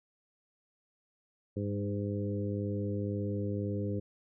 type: harmonic tone with a mistuned harmonic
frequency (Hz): 101.9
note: G#2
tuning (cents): -32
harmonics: 1 / 2 / 3 / 4 / 5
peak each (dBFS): -34 / -37 / -39 / -40 / -41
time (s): 1.56-4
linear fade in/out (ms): 10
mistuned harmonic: 2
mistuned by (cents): -17
effects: none